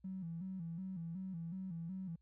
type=tone with vibrato; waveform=triangle; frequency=177.2 Hz; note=F3; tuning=25 cents sharp; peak=-37 dBFS; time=0.04-2.16 s; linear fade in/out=10 ms; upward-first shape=square; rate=2.7 Hz; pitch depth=110 cents each way; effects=tanh soft clip ceiling -39 dBFS + added 60 Hz sine -69 dBFS peak until 2.21 s